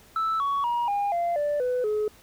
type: tone with pitch steps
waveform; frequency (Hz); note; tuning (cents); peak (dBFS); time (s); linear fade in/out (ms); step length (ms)
sine; 1317 / 1120.3 / 953 / 810.7 / 689.6 / 586.7 / 499 / 424.5; E6 / C#6 / A#5 / G#5 / F5 / D5 / B4 / G#4; -2 / +18 / +38 / -42 / -22 / -2 / +18 / +38; -21; 0.16-2.08; 2; 240
effects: tanh soft clip ceiling -21 dBFS + pink hiss -54 dBFS RMS until 2.22 s